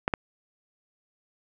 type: clicks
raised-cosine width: 0.5 ms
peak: -9 dBFS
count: 2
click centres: 0.079 / 0.138 s
effects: none